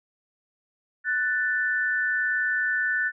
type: tone pair together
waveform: sine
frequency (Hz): 1488 / 1769.5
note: F#6 / A6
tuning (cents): +9 / +9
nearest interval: minor third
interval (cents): 300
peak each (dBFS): -25 / -25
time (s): 1.04-3.12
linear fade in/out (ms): 50
effects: none